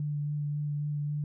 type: tone with vibrato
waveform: sine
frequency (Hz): 147.2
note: D3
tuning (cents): +4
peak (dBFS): -29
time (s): 0-1.24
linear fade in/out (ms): 2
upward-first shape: sine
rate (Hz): 3.7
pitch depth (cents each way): 13
effects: none